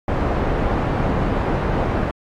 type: low-pass noise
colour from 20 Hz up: pink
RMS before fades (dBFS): -20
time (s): 0.08-2.11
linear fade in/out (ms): 2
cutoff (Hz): 1100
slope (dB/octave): 12
effects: AAC 48 kbps